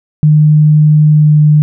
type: tone with pitch glide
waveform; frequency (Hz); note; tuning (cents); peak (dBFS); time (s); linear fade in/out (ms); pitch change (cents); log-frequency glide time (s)
sine; 152 to 150.78; D#3 to D3; -40 to +46; -3; 0.23-1.62; 0; -14; 1.11-1.38
effects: none